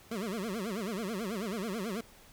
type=tone with vibrato; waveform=25% pulse; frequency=207.6 Hz; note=G#3; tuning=in tune; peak=-30 dBFS; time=0.11-2.01 s; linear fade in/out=5 ms; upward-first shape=sine; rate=9.2 Hz; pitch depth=230 cents each way; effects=pink hiss -57 dBFS RMS until 2.32 s

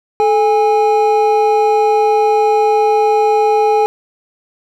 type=tone pair together; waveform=triangle; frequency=434.2 / 820.3 Hz; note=A4 / G#5; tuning=-23 / -22 cents; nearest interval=major seventh; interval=1101 cents; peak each=-10 dBFS; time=0.2-3.86 s; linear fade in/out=0 ms; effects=none

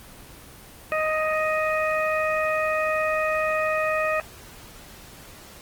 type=harmonic tone; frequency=624 Hz; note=D#5; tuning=5 cents sharp; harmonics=1 / 2 / 3 / 4; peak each=-24 / -27 / -29 / -30 dBFS; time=0.92-4.2 s; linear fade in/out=0 ms; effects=pink hiss -45 dBFS RMS until 5.61 s + Opus 24 kbps

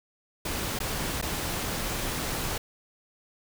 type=noise with dropouts; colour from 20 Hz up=pink; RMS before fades=-31 dBFS; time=0.45-2.58 s; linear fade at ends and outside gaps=5 ms; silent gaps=0.79-0.801 / 1.215-1.224 s; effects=none

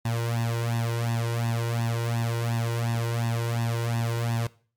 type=tone with flanger; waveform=sawtooth; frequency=116.54 Hz; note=A#2; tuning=in tune; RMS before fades=-27 dBFS; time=0.05-4.47 s; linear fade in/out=5 ms; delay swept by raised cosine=1.1 to 2.1 ms; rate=2.8 Hz; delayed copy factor=+0.95; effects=noise-tail reverb RT60 0.4 s tail -19 dB re dry + MP3 96 kbps

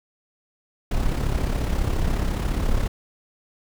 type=noise with amplitude modulation; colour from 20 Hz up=brown; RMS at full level=-20 dBFS; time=0.91-2.88 s; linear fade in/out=5 ms; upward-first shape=sine; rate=34.4 Hz; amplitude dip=55%; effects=none

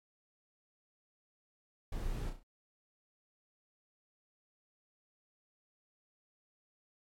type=noise with echo; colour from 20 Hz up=brown; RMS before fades=-39 dBFS; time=1.92-2.3 s; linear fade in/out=5 ms; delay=33 ms; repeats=4; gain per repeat=-6 dB; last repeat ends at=2.432 s; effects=MP3 64 kbps

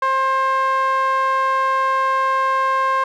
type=tone with band-pass filter; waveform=sawtooth; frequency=531 Hz; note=C5; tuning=25 cents sharp; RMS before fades=-18 dBFS; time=0.02-3.04 s; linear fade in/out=5 ms; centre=1200 Hz; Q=5; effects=none

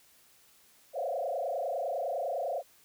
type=tone with frequency modulation; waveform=sine; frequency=616 Hz; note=D#5; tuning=17 cents flat; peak=-30 dBFS; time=0.93-2.63 s; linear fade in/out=50 ms; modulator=29.9 Hz; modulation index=3.5; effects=white hiss -62 dBFS RMS until 2.84 s

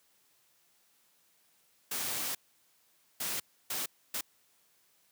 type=noise bursts at uneven times; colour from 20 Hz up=white; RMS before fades=-35 dBFS; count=4; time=1.91-2.35 / 3.2-3.4 / 3.7-3.86 / 4.14-4.21 s; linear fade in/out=5 ms; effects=white hiss -69 dBFS RMS until 5.11 s + high-pass 100 Hz 12 dB/octave

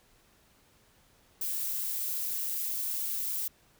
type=noise; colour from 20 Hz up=violet; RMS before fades=-33 dBFS; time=1.41-3.48 s; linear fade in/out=5 ms; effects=pink hiss -64 dBFS RMS until 3.79 s

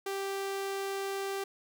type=tone; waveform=sawtooth; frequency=392 Hz; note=G4; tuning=in tune; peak=-29 dBFS; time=0.06-1.44 s; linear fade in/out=5 ms; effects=none

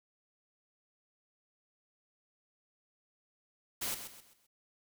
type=noise with echo; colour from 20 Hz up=white; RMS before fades=-36 dBFS; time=3.81-3.95 s; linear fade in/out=10 ms; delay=130 ms; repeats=4; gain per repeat=-9 dB; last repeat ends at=4.47 s; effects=none

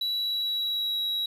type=tone with pitch glide; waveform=sine; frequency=3924 to 3870 Hz; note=B7 to B7; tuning=-12 to -36 cents; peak=-23 dBFS; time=0.01-1.26 s; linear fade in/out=5 ms; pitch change=-24 cents; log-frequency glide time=0.12-1.02 s; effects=tanh soft clip ceiling -25 dBFS + 9-bit

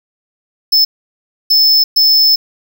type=tone bursts at uneven times; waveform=square; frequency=5250 Hz; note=E8; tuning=8 cents flat; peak=-7 dBFS; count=3; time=0.72-0.85 / 1.5-1.84 / 1.96-2.36 s; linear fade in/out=10 ms; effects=none

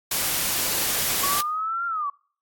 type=noise; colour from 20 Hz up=white; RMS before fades=-24 dBFS; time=0.11-1.41 s; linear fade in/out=5 ms
type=linear two-way sweep; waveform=sine; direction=up then down; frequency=1108.7 to 1396.9 to 1108.7 Hz; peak=-24 dBFS; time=1.23-2.1 s; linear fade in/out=5 ms; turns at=1.86 s
effects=noise-tail reverb RT60 0.5 s tail -26 dB re dry + AAC 64 kbps

